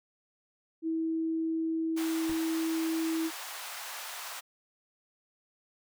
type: tone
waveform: sine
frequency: 324.1 Hz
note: E4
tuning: 29 cents flat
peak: -28 dBFS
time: 0.82-3.31 s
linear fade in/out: 50 ms
type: high-pass noise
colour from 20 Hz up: pink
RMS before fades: -41 dBFS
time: 1.96-4.41 s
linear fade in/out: 20 ms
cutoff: 730 Hz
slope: 24 dB/octave
type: noise with exponential decay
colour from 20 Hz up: brown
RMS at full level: -38 dBFS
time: 2.29-2.41 s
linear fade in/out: 2 ms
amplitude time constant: 25 ms
effects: none